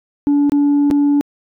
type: tone with dropouts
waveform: sine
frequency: 287.5 Hz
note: D4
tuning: 37 cents flat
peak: -8 dBFS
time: 0.27-1.21 s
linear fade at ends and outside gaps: 0 ms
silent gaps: 0.496-0.52 / 0.903-0.911 s
effects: tanh soft clip ceiling -9 dBFS